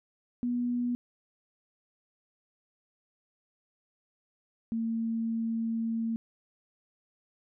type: tone pair in turn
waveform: sine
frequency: 243.2 / 227.1 Hz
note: B3 / A#3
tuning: -26 / -45 cents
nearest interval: minor second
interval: 119 cents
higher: first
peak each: -27 / -28 dBFS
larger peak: first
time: 0.43-0.95 / 4.72-6.16 s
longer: second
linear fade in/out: 0 ms
effects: none